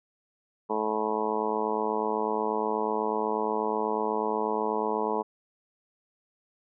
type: harmonic tone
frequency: 108.2 Hz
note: A2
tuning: 29 cents flat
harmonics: 2 / 3 / 4 / 5 / 6 / 7 / 8 / 9 / 10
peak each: -36 / -37 / -30 / -37 / -37 / -38 / -33 / -32 / -39 dBFS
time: 0.69-5.23 s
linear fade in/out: 20 ms
effects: none